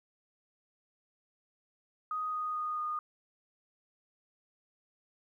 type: tone with pitch steps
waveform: sine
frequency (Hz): 1248 / 1240.8 / 1233.7 / 1226.6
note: D#6 / D#6 / D#6 / D#6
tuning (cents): +5 / -5 / -15 / -25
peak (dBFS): -32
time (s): 2.11-2.99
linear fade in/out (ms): 2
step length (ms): 220
effects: 12-bit